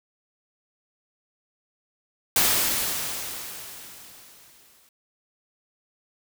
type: noise with exponential decay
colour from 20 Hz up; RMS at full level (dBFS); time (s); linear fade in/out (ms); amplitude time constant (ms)
white; -19; 2.36-4.89; 2; 550
effects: none